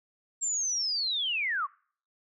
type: linear sweep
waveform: sine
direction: down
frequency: 7490 to 1049 Hz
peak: -27 dBFS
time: 0.41-1.67 s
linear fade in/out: 20 ms
effects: noise-tail reverb RT60 0.5 s tail -25 dB re dry